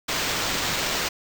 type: noise with sample-and-hold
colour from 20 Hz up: violet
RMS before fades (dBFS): -26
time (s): 0.08-1.09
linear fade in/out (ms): 10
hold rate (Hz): 11025
effects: none